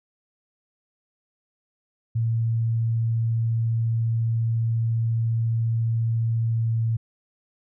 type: tone with pitch glide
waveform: sine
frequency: 114.3 to 113.64 Hz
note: A#2 to A#2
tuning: -34 to -44 cents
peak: -20 dBFS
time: 2.15-6.97 s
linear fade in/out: 10 ms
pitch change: -10 cents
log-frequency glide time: 6.46-6.75 s
effects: none